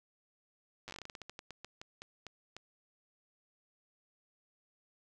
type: slowing click train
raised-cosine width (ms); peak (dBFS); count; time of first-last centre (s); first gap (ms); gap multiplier
0.2; -28; 21; 0.88-2.566; 8; 1.21
effects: none